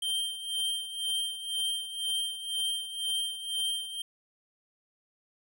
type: tone with tremolo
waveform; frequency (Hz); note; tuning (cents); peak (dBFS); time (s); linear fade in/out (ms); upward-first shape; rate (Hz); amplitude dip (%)
square; 3152; G7; +9; -28; 0.02-4.02; 5; sine; 2; 70
effects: none